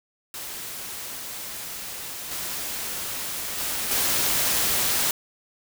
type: noise with level steps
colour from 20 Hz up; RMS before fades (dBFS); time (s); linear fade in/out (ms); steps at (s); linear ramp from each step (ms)
white; -35 / -31 / -28 / -23; 0.34-5.11; 2; 2.31 / 3.58 / 3.91; 5
effects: none